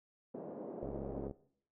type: band-pass noise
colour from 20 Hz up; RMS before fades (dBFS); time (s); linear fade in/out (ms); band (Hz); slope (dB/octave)
white; -45; 0.34-1.28; 10; 180 to 580; 24
type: click train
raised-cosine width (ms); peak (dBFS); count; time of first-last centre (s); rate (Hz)
2; -31; 34; 0.83-1.311; 68.6
effects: noise-tail reverb RT60 0.6 s tail -18 dB re dry